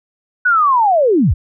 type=linear sweep; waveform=sine; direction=down; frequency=1502 to 45 Hz; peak=-9 dBFS; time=0.45-1.34 s; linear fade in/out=10 ms; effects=none